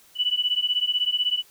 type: beating tone pair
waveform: sine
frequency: 2957 / 2973 Hz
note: F#7 / F#7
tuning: -2 / +8 cents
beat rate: 16 Hz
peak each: -24 dBFS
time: 0.15-1.43 s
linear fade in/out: 50 ms
effects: white hiss -55 dBFS RMS until 1.5 s